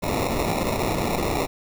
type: noise with sample-and-hold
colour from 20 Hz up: blue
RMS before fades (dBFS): -24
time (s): 0.02-1.47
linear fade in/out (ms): 20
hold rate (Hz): 1575
effects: none